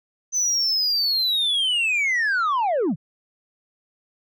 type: linear sweep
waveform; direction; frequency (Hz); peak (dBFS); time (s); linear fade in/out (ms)
sine; down; 6150 to 121.7; -16; 0.32-2.96; 50
effects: tanh soft clip ceiling -18 dBFS